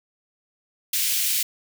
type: high-pass noise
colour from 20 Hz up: white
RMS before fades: -23 dBFS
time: 0.93-1.43 s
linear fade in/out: 5 ms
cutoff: 2200 Hz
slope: 24 dB/octave
effects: none